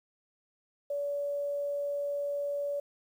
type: tone with quantisation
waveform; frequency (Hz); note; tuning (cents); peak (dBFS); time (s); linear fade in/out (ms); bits
sine; 572; D5; -46; -30; 0.9-2.8; 5; 10
effects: none